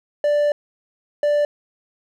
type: tone bursts at uneven times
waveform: triangle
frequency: 587.3 Hz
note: D5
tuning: in tune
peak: -13 dBFS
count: 2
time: 0.24-0.52 / 1.23-1.45 s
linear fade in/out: 2 ms
effects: none